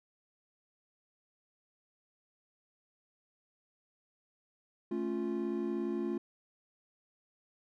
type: chord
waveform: triangle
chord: A augmented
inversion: none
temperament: equal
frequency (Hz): 220 / 277.2 / 349.2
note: A3 / C#4 / E#4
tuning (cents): 0 / 0 / 0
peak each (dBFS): -35 / -37 / -33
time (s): 4.91-6.18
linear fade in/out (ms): 5
effects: none